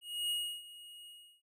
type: tone with ADSR envelope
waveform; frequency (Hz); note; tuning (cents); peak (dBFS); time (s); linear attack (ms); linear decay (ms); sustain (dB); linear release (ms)
square; 2879; F#7; -48; -32; 0.01-1.42; 290; 320; -18; 350
effects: none